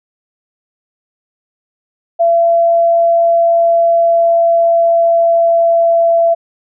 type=tone with pitch glide; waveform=sine; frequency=676 to 672.1 Hz; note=E5 to E5; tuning=+43 to +33 cents; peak=-7 dBFS; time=2.19-6.35 s; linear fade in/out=20 ms; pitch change=-10 cents; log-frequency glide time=3.2-6.14 s; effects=none